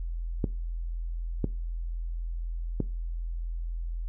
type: clicks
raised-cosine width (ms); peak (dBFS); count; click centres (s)
3; -13; 3; 0.442 / 1.443 / 2.803
effects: noise-tail reverb RT60 0.3 s tail -20 dB re dry + added 42 Hz sine -30 dBFS peak until 4.08 s